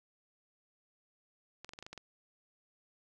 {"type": "clicks", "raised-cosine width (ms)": 0.2, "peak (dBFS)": -29, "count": 8, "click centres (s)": [1.646, 1.692, 1.735, 1.789, 1.826, 1.865, 1.93, 1.977], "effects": []}